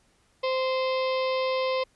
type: harmonic tone with a mistuned harmonic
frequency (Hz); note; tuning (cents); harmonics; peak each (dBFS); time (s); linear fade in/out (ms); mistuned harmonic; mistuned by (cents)
520; C5; -11; 1 / 2 / 4 / 5 / 6 / 7 / 8 / 9 / 10; -25 / -31 / -37 / -39 / -41 / -42 / -43 / -44 / -45; 0.43-1.84; 10; 6; +16
effects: pink hiss -65 dBFS RMS until 1.95 s + resampled to 24000 Hz